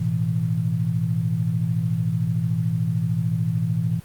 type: chord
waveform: sine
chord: A suspended second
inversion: none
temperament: equal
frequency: 110 / 123.47 / 164.81 Hz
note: A2 / B2 / E3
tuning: 0 / 0 / 0 cents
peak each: -25 / -25 / -23 dBFS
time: 0-4 s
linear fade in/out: 10 ms
effects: pink hiss -49 dBFS RMS until 4.04 s + Opus 48 kbps